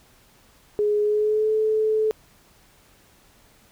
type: tone with pitch glide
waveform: sine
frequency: 417.7 to 434.2 Hz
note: G#4 to A4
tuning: +10 to -23 cents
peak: -18 dBFS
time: 0.79-2.11 s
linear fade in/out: 0 ms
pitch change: +67 cents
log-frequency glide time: 1.02-1.51 s
effects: pink hiss -56 dBFS RMS until 3.71 s